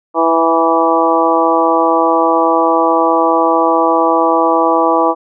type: harmonic tone with a mistuned harmonic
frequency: 164.81 Hz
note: E3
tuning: in tune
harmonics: 2 / 3 / 4 / 5 / 6 / 7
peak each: -16 / -16 / -16 / -16 / -16 / -16 dBFS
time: 0.14-5.15 s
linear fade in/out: 50 ms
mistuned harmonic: 6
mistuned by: -16 cents
effects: none